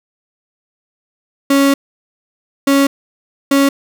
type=tone bursts at uneven times; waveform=35% pulse; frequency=277.2 Hz; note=C#4; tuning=in tune; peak=-7 dBFS; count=3; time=1.5-1.74 / 2.67-2.87 / 3.51-3.69 s; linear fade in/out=5 ms; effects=none